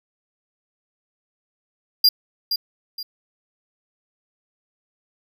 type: tone with echo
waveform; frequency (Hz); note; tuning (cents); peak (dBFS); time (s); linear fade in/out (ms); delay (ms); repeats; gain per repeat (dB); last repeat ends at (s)
square; 4800; D8; +37; -11; 2.04-2.09; 5; 470; 2; -9; 3.03
effects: none